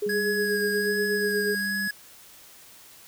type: tone with tremolo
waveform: sine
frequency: 415.3 Hz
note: G#4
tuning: in tune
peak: -23 dBFS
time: 0.02-1.55 s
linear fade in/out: 5 ms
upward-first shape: sine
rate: 8.3 Hz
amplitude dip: 50%
type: tone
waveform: sine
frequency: 198.8 Hz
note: G3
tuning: 25 cents sharp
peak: -32 dBFS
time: 0.06-1.88 s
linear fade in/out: 5 ms
type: tone with vibrato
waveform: square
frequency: 1661.2 Hz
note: G#6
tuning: in tune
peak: -27 dBFS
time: 0.09-1.91 s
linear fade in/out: 5 ms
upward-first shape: sine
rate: 1.3 Hz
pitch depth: 23 cents each way
effects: white hiss -50 dBFS RMS until 3.07 s